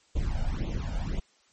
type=noise with flanger; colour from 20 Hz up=brown; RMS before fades=-29 dBFS; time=0.15-1.2 s; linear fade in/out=10 ms; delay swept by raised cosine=0.29 to 1.39 ms; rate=1.9 Hz; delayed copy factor=+0.9; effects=white hiss -64 dBFS RMS until 1.52 s + MP3 32 kbps